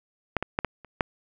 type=clicks; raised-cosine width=0.5 ms; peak=-8 / -13 / -9 / -8 / -30 / -7 dBFS; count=6; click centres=0.367 / 0.426 / 0.589 / 0.647 / 0.847 / 1.008 s; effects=none